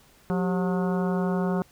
harmonic tone with a mistuned harmonic, 181.2 Hz, F#3, 36 cents flat, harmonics 1 / 2 / 3 / 4 / 5 / 6 / 7 / 8, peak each -24 / -30 / -34 / -36 / -38 / -40 / -41 / -42 dBFS, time 0.3-1.62 s, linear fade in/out 0 ms, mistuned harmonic 2, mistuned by +130 cents, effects pink hiss -57 dBFS RMS until 1.71 s

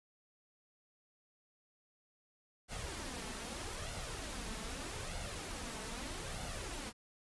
pink noise with flanger, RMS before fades -43 dBFS, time 2.68-6.93 s, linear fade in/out 50 ms, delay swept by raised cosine 1.4 to 4.6 ms, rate 0.8 Hz, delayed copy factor +0.5, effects resampled to 24000 Hz

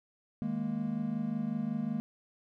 triangle chord, D# suspended fourth, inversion none, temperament equal with one note detuned, 157.28 / 207.7 / 233.1 Hz, D#3 / G#3 / A#3, +19 / 0 / 0 cents, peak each -37 / -33 / -32 dBFS, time 0.42-2 s, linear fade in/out 0 ms, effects none

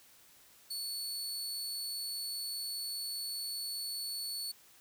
sawtooth tone, 4435 Hz, C#8, in tune, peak -34 dBFS, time 0.7-4.52 s, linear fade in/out 10 ms, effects white hiss -61 dBFS RMS until 4.8 s

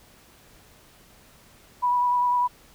sine tone with vibrato, 980 Hz, B5, 14 cents flat, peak -19 dBFS, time 1.82-2.48 s, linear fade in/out 20 ms, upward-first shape sine, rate 10 Hz, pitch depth 18 cents each way, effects pink hiss -54 dBFS RMS until 2.74 s

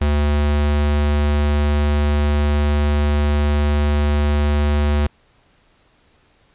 square tone, 73.42 Hz, D2, in tune, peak -15 dBFS, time 0.01-5.07 s, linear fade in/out 5 ms, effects pink hiss -57 dBFS RMS until 6.54 s + resampled to 8000 Hz

